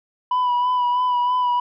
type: tone with vibrato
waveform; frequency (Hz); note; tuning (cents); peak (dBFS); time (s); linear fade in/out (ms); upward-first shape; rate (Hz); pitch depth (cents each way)
sine; 987.8; B5; 0; -14; 0.31-1.6; 5; sine; 3.1; 27
effects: tanh soft clip ceiling -16 dBFS